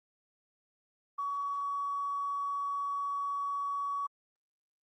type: tone with tanh clipping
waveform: triangle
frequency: 1129 Hz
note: C#6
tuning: 31 cents sharp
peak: -31 dBFS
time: 1.18-4.07 s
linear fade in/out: 10 ms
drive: 2 dB
effects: Opus 24 kbps